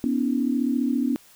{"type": "tone cluster", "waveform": "sine", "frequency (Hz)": [244.5, 279.1, 320.5], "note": ["B3", "C#4", "E4"], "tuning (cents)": [-17, 12, -49], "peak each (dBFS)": [-23, -24, -31], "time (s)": [0.04, 1.16], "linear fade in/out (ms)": 0, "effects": ["white hiss -53 dBFS RMS until 1.35 s"]}